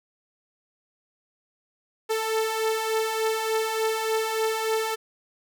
sawtooth beating tone pair, 439.4 / 442.8 Hz, A4 / A4, -2 / +11 cents, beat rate 3.4 Hz, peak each -26 / -21 dBFS, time 2.09-4.96 s, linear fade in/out 20 ms, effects none

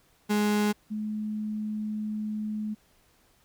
35% pulse / sine tone pair in turn, 208.7 / 213.3 Hz, G#3 / G#3, +9 / +46 cents, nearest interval unison, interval 37 cents, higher second, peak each -21 / -29 dBFS, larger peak first, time 0.29-0.73 / 0.9-2.75 s, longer second, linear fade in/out 20 ms, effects pink hiss -64 dBFS RMS until 3.44 s

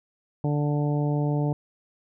harmonic tone, 146.83 Hz, D3, in tune, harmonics 1 / 2 / 3 / 4 / 5 / 6, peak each -23 / -29 / -33 / -35 / -37 / -39 dBFS, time 0.44-1.53 s, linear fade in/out 2 ms, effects none

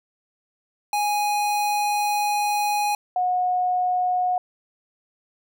square / sine tone pair in turn, 829 / 727.5 Hz, G#5 / F#5, -3 / -29 cents, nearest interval major second, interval 226 cents, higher first, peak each -21 / -19 dBFS, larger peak second, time 0.93-2.95 / 3.16-4.38 s, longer first, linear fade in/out 2 ms, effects none

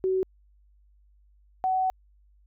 sine tone pair in turn, 376.5 / 750.9 Hz, F#4 / F#5, +30 / +25 cents, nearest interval octave, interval 1195 cents, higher second, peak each -22 dBFS, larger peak neither, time 0.04-0.23 / 1.64-1.9 s, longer second, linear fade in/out 0 ms, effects added 50 Hz sine -57 dBFS peak until 2.46 s

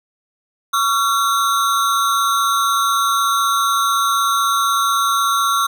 square ring-modulated tone, 1244.5 Hz, D#6, in tune, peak -12 dBFS, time 0.73-5.67 s, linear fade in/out 10 ms, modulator 118 Hz, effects none

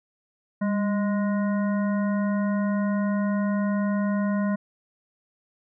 harmonic tone with a mistuned harmonic, 207.7 Hz, G#3, in tune, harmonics 1 / 3 / 5 / 7 / 9, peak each -22 / -32 / -36 / -39 / -41 dBFS, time 0.61-4.56 s, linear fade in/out 10 ms, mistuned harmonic 1, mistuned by -60 cents, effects none

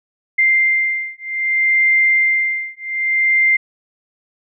sine beating tone pair, 2094 / 2094.63 Hz, C7 / C7, +1 / +1 cents, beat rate 0.63 Hz, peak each -16 dBFS, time 0.38-3.57 s, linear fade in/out 10 ms, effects none

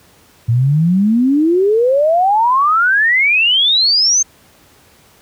sine exponential sweep, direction up, 112.1 to 6440 Hz, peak -9 dBFS, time 0.48-4.23 s, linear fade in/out 10 ms, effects pink hiss -48 dBFS RMS until 5.21 s + high-pass 60 Hz 12 dB/octave

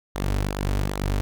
sawtooth tone with flanger, 49 Hz, G1, in tune, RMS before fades -25 dBFS, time 0.15-1.21 s, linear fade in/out 0 ms, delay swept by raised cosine 0.37 to 6.07 ms, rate 2.5 Hz, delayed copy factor -0.55, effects none

